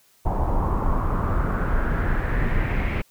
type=noise with low-pass filter sweep; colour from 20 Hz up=brown; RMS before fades=-22 dBFS; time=0.25-3.02 s; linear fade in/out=10 ms; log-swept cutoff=860 to 2300 Hz; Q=3.7; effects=white hiss -59 dBFS RMS until 3.1 s

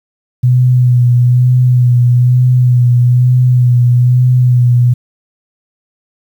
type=tone with vibrato; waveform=sine; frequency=123.9 Hz; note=B2; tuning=6 cents sharp; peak=-5 dBFS; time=0.43-4.94 s; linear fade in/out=10 ms; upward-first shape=sine; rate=1.1 Hz; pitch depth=28 cents each way; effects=7-bit

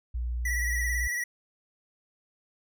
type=tone; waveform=sine; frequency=59.9 Hz; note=A#1; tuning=48 cents sharp; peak=-28 dBFS; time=0.14-1.08 s; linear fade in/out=10 ms
type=tone with vibrato; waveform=square; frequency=1941 Hz; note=B6; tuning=31 cents flat; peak=-29 dBFS; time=0.45-1.24 s; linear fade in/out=5 ms; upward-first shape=sine; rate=18 Hz; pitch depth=46 cents each way
effects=none

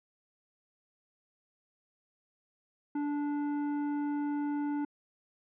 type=tone with tanh clipping; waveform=triangle; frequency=291.3 Hz; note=D4; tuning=14 cents flat; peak=-32 dBFS; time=2.95-4.85 s; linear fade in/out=5 ms; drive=16 dB; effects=low-pass 2000 Hz 12 dB/octave

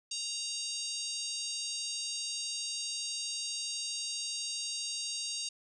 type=harmonic tone; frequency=932.3 Hz; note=A#5; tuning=in tune; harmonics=3 / 4 / 5 / 6 / 7 / 8 / 9 / 10; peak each=-44 / -43 / -39 / -46 / -41 / -50 / -44 / -50 dBFS; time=0.11-5.49 s; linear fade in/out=5 ms; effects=none

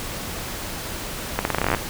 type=accelerating click train; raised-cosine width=0.5 ms; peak=-5 dBFS; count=14; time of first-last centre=1.39-1.747 s; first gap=61 ms; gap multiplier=0.85; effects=pink hiss -31 dBFS RMS until 1.89 s

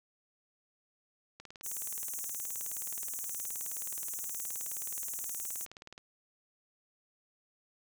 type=click train; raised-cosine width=0.2 ms; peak=-30 dBFS; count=88; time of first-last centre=1.4-5.979 s; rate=19 Hz
type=high-pass noise; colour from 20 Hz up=pink; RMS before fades=-39 dBFS; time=1.63-5.66 s; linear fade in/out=20 ms; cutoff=6000 Hz; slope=96 dB/octave
effects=none

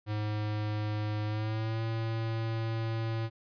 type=tone with pitch glide; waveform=square; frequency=106 to 112.95 Hz; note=G#2 to A2; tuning=+36 to +46 cents; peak=-31 dBFS; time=0.06-3.3 s; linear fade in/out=50 ms; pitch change=+110 cents; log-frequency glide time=1.26-1.81 s; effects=resampled to 11025 Hz

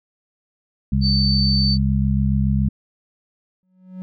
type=harmonic tone; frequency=67.1 Hz; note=C2; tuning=44 cents sharp; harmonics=1 / 2 / 3; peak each=-20 / -20 / -20 dBFS; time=0.92-2.69 s; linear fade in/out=5 ms
type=tone; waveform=sine; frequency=4551 Hz; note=C#8; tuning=45 cents sharp; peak=-19 dBFS; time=1.01-1.78 s; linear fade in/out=50 ms
type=tone with exponential growth; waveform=triangle; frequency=185 Hz; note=F#3; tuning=in tune; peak=-25 dBFS; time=3.63-4.02 s; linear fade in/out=0 ms; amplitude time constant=83 ms
effects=none

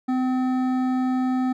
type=tone with hard clipping; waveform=sine; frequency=256.3 Hz; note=C4; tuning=36 cents flat; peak=-22 dBFS; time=0.08-1.53 s; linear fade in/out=10 ms; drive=11 dB; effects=none

